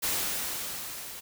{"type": "noise with level ramp", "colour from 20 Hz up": "white", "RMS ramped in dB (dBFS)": [-28, -42], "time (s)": [0.02, 1.21], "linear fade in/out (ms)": 20, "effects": []}